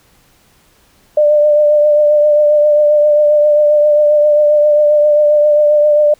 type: tone with vibrato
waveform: sine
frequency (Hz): 596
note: D5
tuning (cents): +25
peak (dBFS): -6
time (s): 1.17-6.14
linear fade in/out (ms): 5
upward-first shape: triangle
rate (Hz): 7.5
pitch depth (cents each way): 27
effects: pink hiss -51 dBFS RMS until 6.19 s